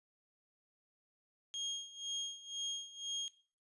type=tone with tremolo; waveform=35% pulse; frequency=3249 Hz; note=G#7; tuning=39 cents flat; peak=-34 dBFS; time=1.54-3.28 s; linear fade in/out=0 ms; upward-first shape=sine; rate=2 Hz; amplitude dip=85%; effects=noise-tail reverb RT60 0.4 s tail -17 dB re dry + resampled to 24000 Hz